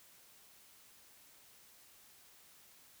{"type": "silence", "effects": ["white hiss -62 dBFS RMS until 3 s"]}